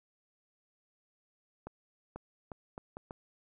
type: accelerating click train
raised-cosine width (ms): 1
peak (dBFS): -28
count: 6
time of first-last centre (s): 1.67-3.109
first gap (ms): 490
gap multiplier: 0.73
effects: none